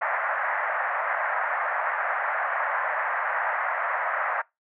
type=band-pass noise; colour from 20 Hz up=white; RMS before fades=-27 dBFS; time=0.01-4.42 s; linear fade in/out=10 ms; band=600 to 1900 Hz; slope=48 dB/octave; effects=noise-tail reverb RT60 0.2 s tail -23 dB re dry

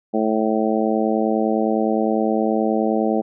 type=harmonic tone; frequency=109.7 Hz; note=A2; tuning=5 cents flat; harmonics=2 / 3 / 4 / 5 / 6 / 7; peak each=-21 / -23 / -24 / -25 / -26 / -26 dBFS; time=0.13-3.22 s; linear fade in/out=20 ms; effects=none

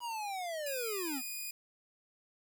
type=linear sweep; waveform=square; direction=down; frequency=977 to 241.3 Hz; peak=-37 dBFS; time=0-1.22 s; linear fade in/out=50 ms
type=tone; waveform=5% pulse; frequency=2463 Hz; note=D#7; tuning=18 cents flat; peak=-29 dBFS; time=0.66-1.51 s; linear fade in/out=5 ms
effects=10-bit

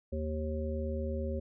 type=harmonic tone; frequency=77.4 Hz; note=D#2; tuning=9 cents flat; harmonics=1 / 3 / 5 / 7; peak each=-34 / -39 / -41 / -39 dBFS; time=0.12-1.4 s; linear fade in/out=10 ms; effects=none

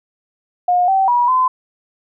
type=tone with pitch steps; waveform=sine; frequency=716 / 771 / 967 / 1023 Hz; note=F5 / G5 / B5 / C6; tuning=+43 / -29 / -37 / -39 cents; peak=-11 dBFS; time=0.68-1.48 s; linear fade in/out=5 ms; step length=200 ms; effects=none

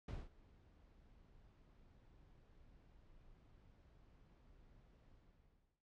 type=noise with ADSR envelope; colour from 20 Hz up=brown; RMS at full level=-44 dBFS; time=0.08-5.82 s; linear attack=5 ms; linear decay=200 ms; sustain=-22 dB; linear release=700 ms; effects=low-pass 5000 Hz 12 dB/octave

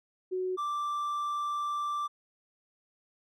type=tone pair in turn; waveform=sine / triangle; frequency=370 / 1174.7 Hz; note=F#4 / D6; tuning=0 / 0 cents; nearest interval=octave + minor sixth; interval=2000 cents; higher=second; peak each=-29 / -28 dBFS; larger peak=second; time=0.31-0.57 / 0.57-2.08 s; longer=second; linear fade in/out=20 ms; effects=none

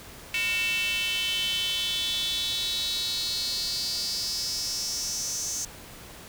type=tone with high-pass filter sweep; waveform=square; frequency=203.7 Hz; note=G#3; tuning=33 cents flat; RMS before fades=-29 dBFS; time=0.34-5.65 s; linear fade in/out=2 ms; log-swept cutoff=2500 to 6300 Hz; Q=6.8; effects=pink hiss -45 dBFS RMS until 6.28 s

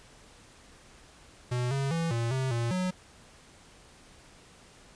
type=tone with pitch steps; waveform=square; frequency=123.4 / 137.3 / 165.9 / 116.6 / 131.7 / 117.4 / 183.7 Hz; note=B2 / C#3 / E3 / A#2 / C3 / A#2 / F#3; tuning=-1 / -16 / +11 / +1 / +12 / +13 / -12 cents; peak=-28 dBFS; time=1.51-2.91 s; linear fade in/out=10 ms; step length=200 ms; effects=pink hiss -55 dBFS RMS until 4.95 s + resampled to 22050 Hz

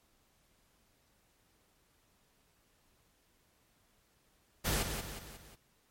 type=noise with echo; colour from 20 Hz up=pink; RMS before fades=-32 dBFS; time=4.64-4.84 s; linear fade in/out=20 ms; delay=180 ms; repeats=4; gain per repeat=-6 dB; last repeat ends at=5.56 s; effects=pink hiss -71 dBFS RMS until 5.9 s + MP3 64 kbps

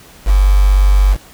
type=tone with quantisation; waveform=sine; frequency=48.49 Hz; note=G1; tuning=18 cents flat; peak=-6 dBFS; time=0.25-1.17 s; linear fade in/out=50 ms; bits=4; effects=pink hiss -41 dBFS RMS until 1.33 s

